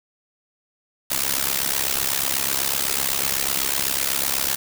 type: noise with amplitude modulation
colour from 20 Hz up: white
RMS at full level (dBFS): -19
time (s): 1.1-4.56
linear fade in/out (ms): 10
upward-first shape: sine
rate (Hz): 68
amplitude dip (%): 90
effects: none